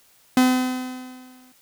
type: tone with exponential decay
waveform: 45% pulse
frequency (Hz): 254.6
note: C4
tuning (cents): -47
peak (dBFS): -12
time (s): 0.37-1.52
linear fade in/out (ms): 2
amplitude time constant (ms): 250
effects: white hiss -57 dBFS RMS until 1.61 s